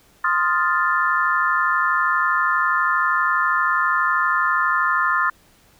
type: chord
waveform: sine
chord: F dominant seventh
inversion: second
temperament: equal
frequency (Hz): 1046.5 / 1244.5 / 1396.9 / 1760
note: C6 / Eb6 / F6 / A6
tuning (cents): 0 / 0 / 0 / 0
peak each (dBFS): -22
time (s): 0.24-5.3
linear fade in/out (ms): 5
effects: pink hiss -55 dBFS RMS until 5.79 s